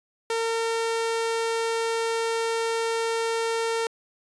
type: tone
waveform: sawtooth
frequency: 455.9 Hz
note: A#4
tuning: 39 cents flat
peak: -20 dBFS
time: 0.3-3.87 s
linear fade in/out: 2 ms
effects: resampled to 22050 Hz